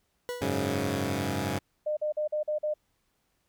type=tone with exponential decay; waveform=40% pulse; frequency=490 Hz; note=B4; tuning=14 cents flat; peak=-29 dBFS; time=0.29-0.75 s; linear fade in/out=0 ms; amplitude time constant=100 ms
type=chord; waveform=10% pulse; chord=F# suspended second; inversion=none; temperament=equal; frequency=92.5 / 103.83 / 138.59 Hz; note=F#2 / G#2 / C#3; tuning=0 / 0 / 0 cents; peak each=-24 dBFS; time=0.41-1.59 s; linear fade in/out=10 ms
type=tone bursts; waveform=sine; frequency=606 Hz; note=D#5; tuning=46 cents flat; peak=-26 dBFS; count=6; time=1.86-2.74 s; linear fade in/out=10 ms; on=110 ms; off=44 ms
effects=pink hiss -74 dBFS RMS until 3.48 s